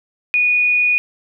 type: tone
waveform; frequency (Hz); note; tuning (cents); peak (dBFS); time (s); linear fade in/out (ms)
sine; 2463; D#7; -18; -12; 0.34-0.98; 0
effects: none